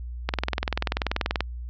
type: click train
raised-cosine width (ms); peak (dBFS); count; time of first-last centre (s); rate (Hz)
0.3; -8; 24; 0.29-1.407; 20.6
effects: added 60 Hz sine -32 dBFS peak until 1.69 s + resampled to 16000 Hz